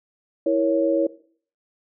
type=chord; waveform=sine; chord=A# diminished; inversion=second; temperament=equal with one note detuned; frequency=327.4 / 466.2 / 554.4 Hz; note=E4 / A#4 / C#5; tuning=-12 / 0 / 0 cents; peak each=-21 / -25 / -20 dBFS; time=0.46-1.07 s; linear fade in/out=5 ms; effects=noise-tail reverb RT60 0.5 s tail -18 dB re dry